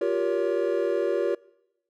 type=chord; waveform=triangle; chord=G half-diminished seventh; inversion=third; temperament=just; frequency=352.8 / 392 / 470.4 / 564.5 Hz; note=F4 / G4 / Bb4 / Db5; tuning=+18 / 0 / +16 / +31 cents; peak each=-26 dBFS; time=0.01-1.35 s; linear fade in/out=5 ms; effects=noise-tail reverb RT60 0.9 s tail -24 dB re dry